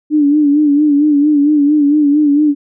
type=tone with vibrato; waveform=sine; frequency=293.7 Hz; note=D4; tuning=in tune; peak=-7 dBFS; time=0.1-2.55 s; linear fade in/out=50 ms; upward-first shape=sine; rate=4.4 Hz; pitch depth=64 cents each way; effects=none